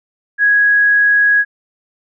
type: tone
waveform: sine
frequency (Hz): 1661.2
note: G#6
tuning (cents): 0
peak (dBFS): -8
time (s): 0.38-1.45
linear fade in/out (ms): 50
effects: none